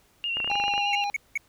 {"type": "tone with vibrato", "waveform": "sine", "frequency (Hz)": 2785, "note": "F7", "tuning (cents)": -5, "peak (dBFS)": -26, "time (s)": [0.24, 1.04], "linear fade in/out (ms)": 0, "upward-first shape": "sine", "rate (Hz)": 9.7, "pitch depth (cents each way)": 42}
{"type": "clicks", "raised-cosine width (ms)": 0.5, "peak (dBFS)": -20, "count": 11, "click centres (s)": [0.37, 0.402, 0.445, 0.476, 0.515, 0.555, 0.6, 0.639, 0.681, 0.738, 0.779]}
{"type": "harmonic tone", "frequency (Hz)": 814, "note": "G#5", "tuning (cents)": -35, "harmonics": [1, 3, 5, 7], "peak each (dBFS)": [-26, -37, -39, -47], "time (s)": [0.5, 1.1], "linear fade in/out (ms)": 0}
{"type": "tone bursts", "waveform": "triangle", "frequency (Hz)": 2222, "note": "C#7", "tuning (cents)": 4, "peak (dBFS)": -22, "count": 3, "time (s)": [0.93, 1.376], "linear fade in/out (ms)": 2, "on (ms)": 22, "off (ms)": 190}
{"effects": ["pink hiss -62 dBFS RMS until 1.48 s"]}